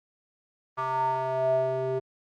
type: tone with band-pass filter sweep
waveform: square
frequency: 130.81 Hz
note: C3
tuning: in tune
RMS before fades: -27 dBFS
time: 0.77-2 s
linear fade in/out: 20 ms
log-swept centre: 1100 to 470 Hz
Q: 7.2
effects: Opus 32 kbps